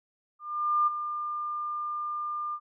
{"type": "tone with ADSR envelope", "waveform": "sine", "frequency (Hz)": 1200, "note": "D6", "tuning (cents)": 37, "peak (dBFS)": -20, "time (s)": [0.39, 2.6], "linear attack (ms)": 480, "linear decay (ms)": 17, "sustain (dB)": -10, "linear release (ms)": 63, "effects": []}